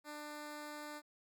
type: tone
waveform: 10% pulse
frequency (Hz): 297.9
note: D4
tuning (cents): +25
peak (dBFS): -37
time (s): 0.04-1.02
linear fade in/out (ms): 50
effects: none